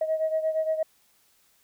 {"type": "beating tone pair", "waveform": "sine", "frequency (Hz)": [632, 640.6], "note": ["D#5", "E5"], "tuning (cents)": [27, -50], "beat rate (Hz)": 8.6, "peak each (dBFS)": [-24, -29], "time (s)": [0.01, 0.83], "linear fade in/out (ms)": 5, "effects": ["tanh soft clip ceiling -17 dBFS", "white hiss -64 dBFS RMS until 1.63 s"]}